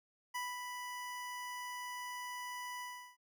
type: tone with ADSR envelope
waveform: 25% pulse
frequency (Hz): 987.8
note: B5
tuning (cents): 0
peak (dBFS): -33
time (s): 0.34-3.17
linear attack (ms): 15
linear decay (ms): 210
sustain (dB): -5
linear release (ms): 360
effects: none